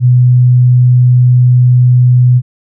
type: tone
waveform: sine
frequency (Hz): 124.5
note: B2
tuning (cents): +14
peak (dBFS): -3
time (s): 0-2.42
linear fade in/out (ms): 50
effects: none